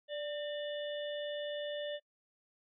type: harmonic tone with a mistuned harmonic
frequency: 587.3 Hz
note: D5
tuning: in tune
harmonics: 1 / 3 / 5 / 6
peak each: -37 / -48 / -48 / -47 dBFS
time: 0.08-2 s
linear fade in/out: 50 ms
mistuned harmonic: 3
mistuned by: +46 cents
effects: noise-tail reverb RT60 0.1 s tail -26 dB re dry